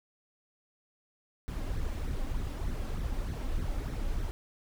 brown noise with flanger, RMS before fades -33 dBFS, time 1.48-4.31 s, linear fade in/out 0 ms, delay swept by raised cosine 0.5 to 3.8 ms, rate 3.3 Hz, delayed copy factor +0.6, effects none

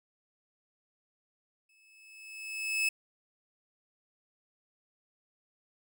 40% pulse tone with exponential growth, 2600 Hz, E7, 24 cents flat, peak -24 dBFS, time 1.69-2.89 s, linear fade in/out 5 ms, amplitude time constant 260 ms, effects none

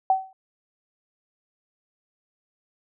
sine tone with exponential decay, 762 Hz, G5, 49 cents flat, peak -13 dBFS, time 0.1-0.33 s, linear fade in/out 2 ms, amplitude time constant 49 ms, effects none

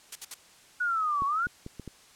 blue noise bursts, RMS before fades -34 dBFS, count 3, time 0.12-0.343 s, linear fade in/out 5 ms, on 35 ms, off 59 ms
sine exponential two-way sweep, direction down then up, 1480 to 1094 to 1480 Hz, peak -25 dBFS, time 0.8-1.47 s, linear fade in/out 10 ms, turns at 1.25 s
clicks, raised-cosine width 3 ms, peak -26 dBFS, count 5, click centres 1.221 / 1.469 / 1.664 / 1.797 / 1.877 s
effects white hiss -56 dBFS RMS until 2.15 s + low-pass 9000 Hz 12 dB/octave

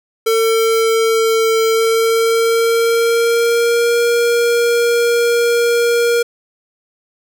square tone with pitch glide, 449.9 to 472 Hz, A4 to A#4, +39 to +22 cents, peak -12 dBFS, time 0.26-6.23 s, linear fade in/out 10 ms, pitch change +83 cents, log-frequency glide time 1.67-4 s, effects none

